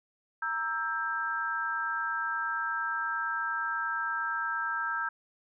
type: chord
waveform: sine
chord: E diminished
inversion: second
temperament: equal with one note detuned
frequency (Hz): 932.3 / 1318.5 / 1589.9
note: Bb5 / E6 / G6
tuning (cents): 0 / 0 / +24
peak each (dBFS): -37 / -33 / -32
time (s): 0.42-5.09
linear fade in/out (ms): 5
effects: none